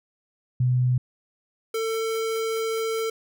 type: tone pair in turn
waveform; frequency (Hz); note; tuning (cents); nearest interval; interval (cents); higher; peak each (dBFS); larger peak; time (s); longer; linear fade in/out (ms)
sine / square; 125.6 / 447.6; B2 / A4; +30 / +30; octave + minor seventh; 2200; second; -18 / -25; first; 0.6-0.98 / 1.74-3.1; second; 5
effects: none